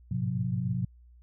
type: tone cluster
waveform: sine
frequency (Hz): 103.2 / 110 / 126.5 / 179.6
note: G#2 / A2 / B2 / F3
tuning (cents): -10 / 0 / +42 / +49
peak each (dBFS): -35 / -37 / -30 / -32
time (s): 0.11-0.85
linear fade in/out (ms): 5
effects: added 60 Hz sine -52 dBFS peak until 1.22 s